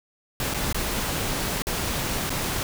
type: noise with dropouts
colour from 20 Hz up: pink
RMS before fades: -27 dBFS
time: 0.4-2.63 s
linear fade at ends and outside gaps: 1 ms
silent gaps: 0.539-0.544 / 0.727-0.745 / 1.621-1.669 / 2.295-2.303 s
effects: none